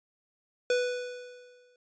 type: tone with exponential decay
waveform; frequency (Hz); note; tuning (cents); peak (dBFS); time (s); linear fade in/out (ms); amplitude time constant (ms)
square; 493.9; B4; 0; -23; 0.7-1.76; 2; 230
effects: resampled to 16000 Hz